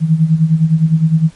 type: tone with tremolo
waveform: sine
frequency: 160 Hz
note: D#3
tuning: 49 cents sharp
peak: -5 dBFS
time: 0-1.31 s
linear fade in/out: 50 ms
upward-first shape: sine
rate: 9.8 Hz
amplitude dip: 75%
effects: pink hiss -46 dBFS RMS until 1.35 s + MP3 48 kbps